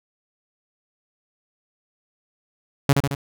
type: tone with echo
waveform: sawtooth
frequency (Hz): 139.9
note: C#3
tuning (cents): +16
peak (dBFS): -8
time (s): 2.89-2.93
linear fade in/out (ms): 2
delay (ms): 73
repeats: 3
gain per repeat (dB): -4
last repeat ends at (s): 3.149
effects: none